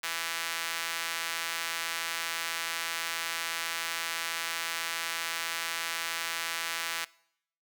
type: tone with high-pass filter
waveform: sawtooth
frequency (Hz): 166.1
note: E3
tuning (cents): +13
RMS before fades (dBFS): -34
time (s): 0.03-7.05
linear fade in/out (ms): 10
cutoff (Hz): 1700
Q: 1
effects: noise-tail reverb RT60 0.7 s tail -22 dB re dry